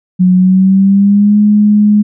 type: tone with pitch glide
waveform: sine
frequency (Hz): 182.9 to 208.9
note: F#3 to G#3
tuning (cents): -20 to +10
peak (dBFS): -4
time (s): 0.19-2.03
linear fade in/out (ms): 20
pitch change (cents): +230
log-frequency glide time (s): 0.35-1.38
effects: none